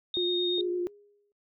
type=tone; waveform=sine; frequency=3700 Hz; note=A#7; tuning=14 cents flat; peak=-28 dBFS; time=0.14-0.61 s; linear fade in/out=2 ms
type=tone with vibrato; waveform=sine; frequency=355.4 Hz; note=F4; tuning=30 cents sharp; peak=-27 dBFS; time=0.17-0.87 s; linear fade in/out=0 ms; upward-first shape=sine; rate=8.9 Hz; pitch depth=21 cents each way
type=tone with exponential decay; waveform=sine; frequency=409.8 Hz; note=G#4; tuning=23 cents flat; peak=-32 dBFS; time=0.58-1.32 s; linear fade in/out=1 ms; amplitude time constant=160 ms
effects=noise-tail reverb RT60 0.1 s tail -25 dB re dry